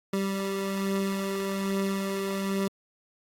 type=beating tone pair; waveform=25% pulse; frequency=195.1 / 196.3 Hz; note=G3 / G3; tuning=-8 / +3 cents; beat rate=1.2 Hz; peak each=-24 / -32 dBFS; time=0.13-2.68 s; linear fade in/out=5 ms; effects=AAC 64 kbps